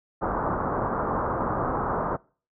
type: low-pass noise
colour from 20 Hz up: white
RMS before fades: -27 dBFS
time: 0.21-2.17 s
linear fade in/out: 20 ms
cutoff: 1300 Hz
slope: 48 dB/octave
effects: noise-tail reverb RT60 0.4 s tail -24 dB re dry